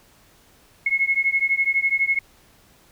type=beating tone pair; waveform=sine; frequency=2171 / 2183 Hz; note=C#7 / C#7; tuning=-37 / -27 cents; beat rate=12 Hz; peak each=-21 dBFS; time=0.86-2.19 s; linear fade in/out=5 ms; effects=pink hiss -55 dBFS RMS until 2.91 s